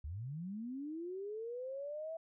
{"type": "linear sweep", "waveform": "sine", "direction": "up", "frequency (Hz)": [65.7, 660], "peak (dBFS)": -40, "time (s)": [0.04, 2.17], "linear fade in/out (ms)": 5, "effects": []}